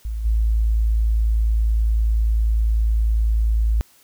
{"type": "tone with level steps", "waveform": "sine", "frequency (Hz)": 55, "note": "A1", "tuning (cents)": 0, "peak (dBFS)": [-23, -15], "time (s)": [0.05, 3.81], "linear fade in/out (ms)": 0, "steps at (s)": 0.24, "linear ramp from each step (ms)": 20, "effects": ["white hiss -54 dBFS RMS until 4.03 s"]}